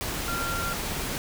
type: tone in noise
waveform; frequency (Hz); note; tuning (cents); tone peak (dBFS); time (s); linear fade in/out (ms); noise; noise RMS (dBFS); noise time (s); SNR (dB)
sine; 1382; F6; -19; -30; 0.28-0.73; 0; pink; -31; 0.01-1.18; -2
effects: none